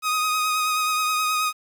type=tone with vibrato; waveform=sawtooth; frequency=1251 Hz; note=D#6; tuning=9 cents sharp; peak=-17 dBFS; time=0.02-1.53 s; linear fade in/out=50 ms; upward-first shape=triangle; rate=9.4 Hz; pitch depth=27 cents each way; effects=9-bit